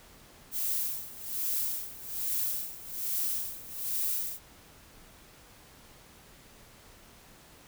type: noise with tremolo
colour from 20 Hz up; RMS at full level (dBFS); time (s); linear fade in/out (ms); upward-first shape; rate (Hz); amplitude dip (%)
violet; -30; 0.51-4.4; 50; sine; 1.2; 85
effects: pink hiss -55 dBFS RMS until 7.67 s